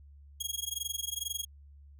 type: tone with amplitude modulation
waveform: 15% pulse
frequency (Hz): 3291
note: G#7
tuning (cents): -16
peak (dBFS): -23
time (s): 0.4-1.45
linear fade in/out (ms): 10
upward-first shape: sine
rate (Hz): 22.2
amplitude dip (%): 95
effects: added 71 Hz sine -51 dBFS peak until 1.99 s